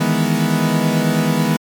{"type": "chord", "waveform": "40% pulse", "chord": "E major seventh", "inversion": "third", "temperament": "equal", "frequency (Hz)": [155.56, 164.81, 207.7, 246.9], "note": ["D#3", "E3", "G#3", "B3"], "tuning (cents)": [0, 0, 0, 0], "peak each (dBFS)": -19, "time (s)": [0, 1.57], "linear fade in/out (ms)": 10, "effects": ["MP3 96 kbps"]}